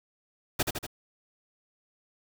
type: noise with echo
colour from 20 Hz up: pink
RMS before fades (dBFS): -25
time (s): 0.59-0.63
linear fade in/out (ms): 10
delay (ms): 79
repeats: 3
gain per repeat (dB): -4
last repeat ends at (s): 0.867
effects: none